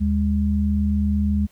sine tone pair together, 76.79 / 205 Hz, D#2 / G#3, -22 / -22 cents, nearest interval octave + perfect fourth, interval 1700 cents, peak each -20 dBFS, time 0-1.47 s, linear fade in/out 20 ms, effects pink hiss -58 dBFS RMS until 1.51 s

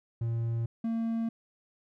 triangle tone pair in turn, 115.6 / 227.7 Hz, A#2 / A#3, -14 / -40 cents, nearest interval octave, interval 1174 cents, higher second, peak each -26 dBFS, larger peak neither, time 0.21-0.66 / 0.84-1.29 s, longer neither, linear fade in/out 5 ms, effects none

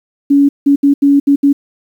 sine tone bursts at uneven times, 282 Hz, C#4, 30 cents sharp, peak -5 dBFS, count 6, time 0.3-0.49 / 0.66-0.76 / 0.83-0.94 / 1.02-1.2 / 1.27-1.36 / 1.43-1.53 s, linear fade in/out 10 ms, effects 7-bit

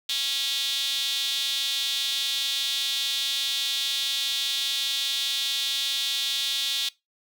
sawtooth tone with high-pass filter, 275.1 Hz, C#4, 13 cents flat, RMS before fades -27 dBFS, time 0.09-6.89 s, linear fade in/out 5 ms, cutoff 3500 Hz, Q 5, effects noise-tail reverb RT60 0.2 s tail -21 dB re dry

